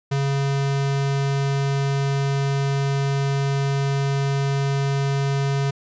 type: tone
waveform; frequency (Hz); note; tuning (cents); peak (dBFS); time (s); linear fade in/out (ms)
square; 138.59; C#3; 0; -20; 0.11-5.71; 10
effects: resampled to 16000 Hz